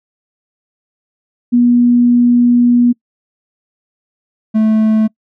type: tone pair in turn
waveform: sine / triangle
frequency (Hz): 241.9 / 218.1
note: B3 / A3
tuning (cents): -36 / -15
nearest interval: major second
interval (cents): 179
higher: first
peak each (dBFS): -6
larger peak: neither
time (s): 1.52-2.93 / 4.54-5.08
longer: first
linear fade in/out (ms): 20
effects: noise-tail reverb RT60 0.1 s tail -25 dB re dry